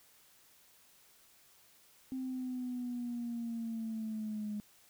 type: linear sweep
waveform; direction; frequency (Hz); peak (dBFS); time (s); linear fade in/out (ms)
sine; down; 261.6 to 207.7; -35; 2.12-4.6; 0
effects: tanh soft clip ceiling -31 dBFS + white hiss -64 dBFS RMS until 4.89 s